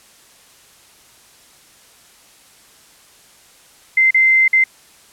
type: tone with dropouts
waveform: sine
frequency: 2077 Hz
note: C7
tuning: 13 cents flat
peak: -9 dBFS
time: 3.97-4.64 s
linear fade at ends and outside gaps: 5 ms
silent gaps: 4.108-4.144 / 4.48-4.53 s
effects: white hiss -48 dBFS RMS until 5.12 s + low-pass 11000 Hz 12 dB/octave